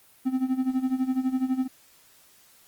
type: tone with tremolo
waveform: triangle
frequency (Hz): 259.4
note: C4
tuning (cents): -15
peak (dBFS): -18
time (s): 0.25-1.68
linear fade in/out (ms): 20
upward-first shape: sine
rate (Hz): 12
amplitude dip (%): 80
effects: white hiss -57 dBFS RMS until 2.67 s + Opus 32 kbps